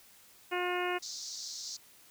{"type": "harmonic tone", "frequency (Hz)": 357.9, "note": "F4", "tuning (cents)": 42, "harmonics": [1, 2, 3, 4, 5, 6, 7, 8], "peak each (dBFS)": [-34, -37, -39, -40, -41, -42, -42, -43], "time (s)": [0.51, 0.99], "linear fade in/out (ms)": 20}
{"type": "band-pass noise", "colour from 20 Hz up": "white", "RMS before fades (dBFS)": -42, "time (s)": [1.02, 1.77], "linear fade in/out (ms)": 10, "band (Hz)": [4200, 6500], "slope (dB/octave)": 48}
{"effects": ["white hiss -59 dBFS RMS until 2.1 s"]}